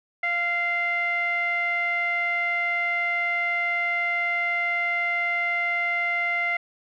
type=tone with low-pass filter; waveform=sawtooth; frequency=694 Hz; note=F5; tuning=11 cents flat; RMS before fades=-25 dBFS; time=0.23-6.57 s; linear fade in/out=5 ms; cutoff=2100 Hz; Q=8.1; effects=none